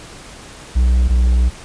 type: tone pair in turn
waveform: triangle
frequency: 61.74 / 61.14 Hz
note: B1 / B1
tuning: 0 / -17 cents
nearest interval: unison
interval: 17 cents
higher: first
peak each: -8 dBFS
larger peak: neither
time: 0.75-1.09 / 1.09-1.5 s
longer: second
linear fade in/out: 20 ms
effects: pink hiss -37 dBFS RMS until 1.64 s + resampled to 22050 Hz